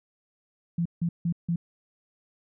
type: tone bursts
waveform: sine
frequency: 170 Hz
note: F3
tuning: 46 cents flat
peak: -23 dBFS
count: 4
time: 0.78-1.56 s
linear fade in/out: 5 ms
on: 75 ms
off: 160 ms
effects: none